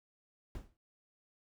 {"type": "noise with exponential decay", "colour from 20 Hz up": "brown", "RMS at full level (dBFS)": -40, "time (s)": [0.55, 0.77], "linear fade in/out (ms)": 1, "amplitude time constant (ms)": 46, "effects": []}